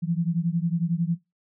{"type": "beating tone pair", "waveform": "sine", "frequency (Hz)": [164.81, 175.81], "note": ["E3", "F3"], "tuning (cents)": [0, 12], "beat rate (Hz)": 11, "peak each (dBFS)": [-25, -25], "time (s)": [0.02, 1.16], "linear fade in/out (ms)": 20, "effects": ["noise-tail reverb RT60 0.2 s tail -17 dB re dry"]}